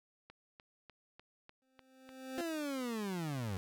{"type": "click train", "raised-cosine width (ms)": 0.3, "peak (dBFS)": -37, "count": 7, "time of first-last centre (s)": [0.3, 2.091], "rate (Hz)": 3.35}
{"type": "tone with exponential growth", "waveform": "25% pulse", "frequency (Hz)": 261.6, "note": "C4", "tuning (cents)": 0, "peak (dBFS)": -34, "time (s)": [1.62, 2.41], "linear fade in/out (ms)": 1, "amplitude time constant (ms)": 170}
{"type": "linear sweep", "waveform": "30% pulse", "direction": "down", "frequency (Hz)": [349.2, 88.5], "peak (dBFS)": -34, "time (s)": [2.38, 3.57], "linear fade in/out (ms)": 0}
{"effects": []}